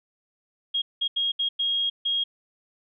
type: tone bursts at uneven times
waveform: sine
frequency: 3267 Hz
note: G#7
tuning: 29 cents flat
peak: -22 dBFS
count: 6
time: 0.74-0.82 / 1.01-1.08 / 1.16-1.32 / 1.39-1.49 / 1.59-1.9 / 2.05-2.24 s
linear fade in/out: 10 ms
effects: none